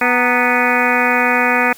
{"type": "harmonic tone with a mistuned harmonic", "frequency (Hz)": 246.9, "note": "B3", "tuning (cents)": 0, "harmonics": [1, 2, 3, 4, 5, 6, 7, 8, 9, 10], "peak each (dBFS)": [-21, -21, -21, -21, -21, -21, -21, -21, -21, -21], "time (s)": [0.01, 1.73], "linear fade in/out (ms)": 5, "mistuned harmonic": 4, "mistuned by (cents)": -100, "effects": ["white hiss -42 dBFS RMS until 1.77 s"]}